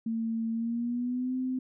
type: tone with pitch glide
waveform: sine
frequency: 226.3 to 257 Hz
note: A3 to C4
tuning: +49 to -31 cents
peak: -28 dBFS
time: 0.06-1.59 s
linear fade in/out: 5 ms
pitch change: +220 cents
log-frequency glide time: 0.52-1.35 s
effects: none